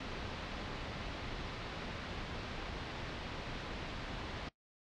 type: low-pass noise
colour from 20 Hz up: pink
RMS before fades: -43 dBFS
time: 0-4.49 s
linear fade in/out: 5 ms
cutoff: 4300 Hz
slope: 24 dB/octave
effects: noise-tail reverb RT60 0.1 s tail -20 dB re dry